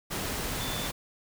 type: tone in noise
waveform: sine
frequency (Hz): 3510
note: A7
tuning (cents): -5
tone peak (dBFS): -38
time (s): 0.59-0.88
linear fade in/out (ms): 20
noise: pink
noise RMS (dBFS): -33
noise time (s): 0.1-0.92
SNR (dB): -8
effects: none